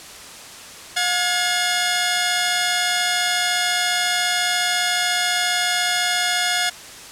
10% pulse tone pair together, 716.1 / 1689 Hz, F5 / G#6, +43 / +29 cents, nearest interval octave + minor third, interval 1486 cents, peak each -12 dBFS, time 0.96-6.7 s, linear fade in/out 10 ms, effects white hiss -38 dBFS RMS until 7.11 s + low-pass 9000 Hz 12 dB/octave

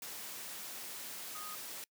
sine tone in noise, 1244.5 Hz, D#6, in tune, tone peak -46 dBFS, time 1.35-1.55 s, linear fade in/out 2 ms, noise white, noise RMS -45 dBFS, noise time 0.02-1.84 s, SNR -4 dB, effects noise-tail reverb RT60 0.1 s tail -25 dB re dry + high-pass 150 Hz 12 dB/octave

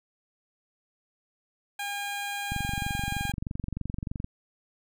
15% pulse tone, 809 Hz, G#5, 46 cents flat, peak -25 dBFS, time 1.79-3.32 s, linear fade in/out 5 ms
click train, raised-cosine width 5 ms, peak -20 dBFS, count 41, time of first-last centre 2.52-4.244 s, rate 23.2 Hz
effects none

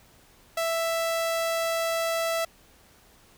sawtooth tone, 661 Hz, E5, 5 cents sharp, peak -21 dBFS, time 0.57-2.45 s, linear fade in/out 5 ms, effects pink hiss -57 dBFS RMS until 3.37 s

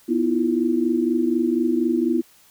sine tone cluster, 246.3 / 320.1 / 344.2 Hz, B3 / D#4 / F4, -5 / +49 / -25 cents, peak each -22 dBFS, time 0.08-2.22 s, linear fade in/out 20 ms, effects white hiss -54 dBFS RMS until 2.5 s

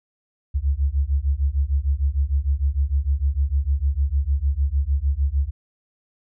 sine beating tone pair, 66.7 / 73.3 Hz, C2 / D2, +34 / -3 cents, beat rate 6.6 Hz, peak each -21 dBFS, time 0.54-5.51 s, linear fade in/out 20 ms, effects none

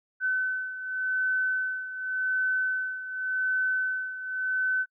sine beating tone pair, 1517 / 1517.88 Hz, F#6 / F#6, +43 / +44 cents, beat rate 0.88 Hz, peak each -27 / -32 dBFS, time 0.2-4.86 s, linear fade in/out 50 ms, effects noise-tail reverb RT60 0.1 s tail -26 dB re dry

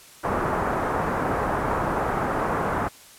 white low-pass noise, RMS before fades -25 dBFS, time 0.23-2.89 s, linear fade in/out 20 ms, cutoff 1300 Hz, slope 24 dB/octave, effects white hiss -48 dBFS RMS until 3.18 s + low-pass 12000 Hz 12 dB/octave

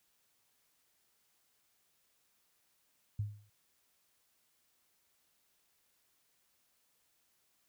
sine tone with exponential decay, 103.83 Hz, G#2, in tune, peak -30 dBFS, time 3.19-3.5 s, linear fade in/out 5 ms, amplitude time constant 67 ms, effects white hiss -75 dBFS RMS until 7.68 s

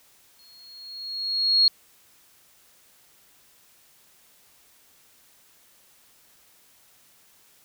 sine tone with exponential growth, 4299 Hz, C8, 46 cents sharp, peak -13 dBFS, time 0.39-1.68 s, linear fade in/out 2 ms, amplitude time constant 280 ms, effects white hiss -58 dBFS RMS until 7.64 s

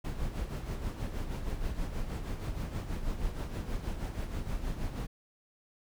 brown noise with tremolo, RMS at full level -33 dBFS, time 0.04-5.07 s, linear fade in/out 10 ms, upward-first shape sine, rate 6.3 Hz, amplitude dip 55%, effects none

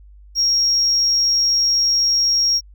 triangle tone, 5588 Hz, F8, in tune, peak -11 dBFS, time 0.35-2.61 s, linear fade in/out 50 ms, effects tanh soft clip ceiling -11 dBFS + added 50 Hz sine -41 dBFS peak until 2.74 s

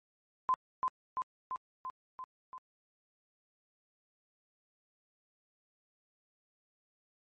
sine tone with echo, 1028 Hz, C6, 31 cents flat, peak -25 dBFS, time 0.49-0.54 s, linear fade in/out 0 ms, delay 340 ms, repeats 6, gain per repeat -3 dB, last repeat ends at 2.58 s, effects MP3 32 kbps

